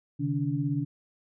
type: tone cluster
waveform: sine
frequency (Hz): 134.6 / 151.5 / 286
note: C3 / D#3 / D4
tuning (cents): +49 / -46 / -46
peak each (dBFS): -30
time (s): 0.19-0.85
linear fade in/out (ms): 20
effects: none